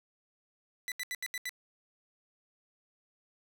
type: tone bursts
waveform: sawtooth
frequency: 1986 Hz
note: B6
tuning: 9 cents sharp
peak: -31 dBFS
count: 6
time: 0.88-1.493 s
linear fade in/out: 0 ms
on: 38 ms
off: 77 ms
effects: none